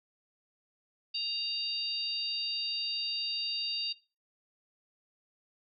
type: harmonic tone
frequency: 932.3 Hz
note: A#5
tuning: in tune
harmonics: 3 / 4 / 5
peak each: -37 / -38 / -33 dBFS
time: 1.14-3.93 s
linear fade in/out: 10 ms
effects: noise-tail reverb RT60 0.3 s tail -19 dB re dry